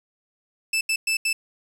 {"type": "tone bursts at uneven times", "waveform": "sawtooth", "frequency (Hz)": 2637, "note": "E7", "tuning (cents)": 0, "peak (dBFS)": -17, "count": 4, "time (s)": [[0.73, 0.81], [0.89, 0.96], [1.07, 1.17], [1.25, 1.33]], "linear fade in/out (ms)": 5, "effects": ["low-pass 12000 Hz 12 dB/octave", "8-bit"]}